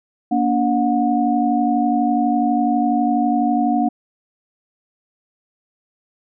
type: tone cluster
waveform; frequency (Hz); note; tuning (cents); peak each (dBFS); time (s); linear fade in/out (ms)
sine; 236.5 / 288.6 / 724; A#3 / D4 / F#5; +25 / -30 / -38; -19; 0.31-3.89; 10
effects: none